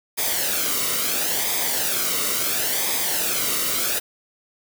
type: noise with flanger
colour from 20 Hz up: white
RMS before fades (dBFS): -23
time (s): 0.17-4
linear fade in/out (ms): 20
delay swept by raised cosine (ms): 0.7 to 1.21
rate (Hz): 0.73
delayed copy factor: -0.6
effects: none